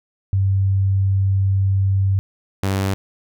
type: tone pair in turn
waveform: sine / sawtooth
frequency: 97 / 97 Hz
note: G2 / G2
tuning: -18 / -18 cents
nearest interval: unison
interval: 0 cents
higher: neither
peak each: -14 dBFS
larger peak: neither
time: 0.33-2.19 / 2.63-2.94 s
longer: first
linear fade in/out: 0 ms
effects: none